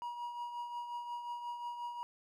triangle tone with tremolo, 958 Hz, A#5, 47 cents sharp, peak -35 dBFS, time 0.02-2.03 s, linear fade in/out 0 ms, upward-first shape triangle, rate 5.6 Hz, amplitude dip 55%, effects none

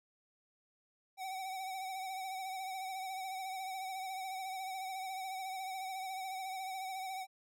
square tone with vibrato, 759 Hz, F#5, 44 cents sharp, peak -40 dBFS, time 1.17-7.27 s, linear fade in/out 50 ms, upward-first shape triangle, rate 14 Hz, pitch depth 51 cents each way, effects none

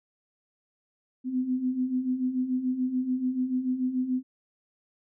sine beating tone pair, 250 / 256.9 Hz, B3 / C4, +21 / -32 cents, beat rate 6.9 Hz, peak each -32 / -26 dBFS, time 1.24-4.23 s, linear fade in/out 50 ms, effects none

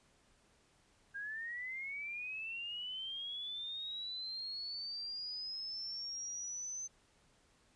sine linear sweep, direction up, 1600 to 6190 Hz, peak -40 dBFS, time 1.14-6.88 s, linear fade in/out 20 ms, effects pink hiss -70 dBFS RMS until 7.75 s + resampled to 22050 Hz

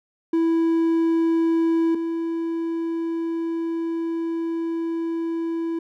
triangle tone pair in turn, 329.6 / 331.3 Hz, E4 / E4, 0 / +9 cents, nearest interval unison, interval 9 cents, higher second, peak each -15 / -21 dBFS, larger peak first, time 0.33-1.95 / 1.95-5.79 s, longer second, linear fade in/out 5 ms, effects none

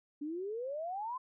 sine exponential sweep, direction up, 283.9 to 1049 Hz, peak -36 dBFS, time 0.21-1.18 s, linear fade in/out 10 ms, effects none

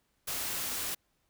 white noise, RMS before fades -35 dBFS, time 0.27-0.95 s, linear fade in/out 10 ms, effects pink hiss -75 dBFS RMS until 1.29 s

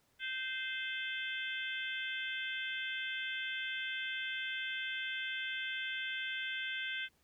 harmonic tone with a mistuned harmonic, 520 Hz, C5, 11 cents flat, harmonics 3 / 4 / 5 / 6 / 7, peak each -40 / -43 / -44 / -44 / -46 dBFS, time 0.19-7.09 s, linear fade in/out 50 ms, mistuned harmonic 7, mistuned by -80 cents, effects pink hiss -73 dBFS RMS until 7.23 s

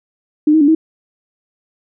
sine tone with pitch steps, 302.2 / 316 / 286.6 / 319.2 Hz, D4 / D#4 / D4 / D#4, +50 / +27 / -42 / +44 cents, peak -7 dBFS, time 0.47-0.75 s, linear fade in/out 5 ms, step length 70 ms, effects none

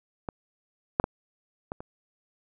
clicks, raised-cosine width 1 ms, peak -18 / -7 / -11 / -19 / -25 dBFS, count 5, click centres 0.288 / 0.999 / 1.041 / 1.719 / 1.805 s, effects none

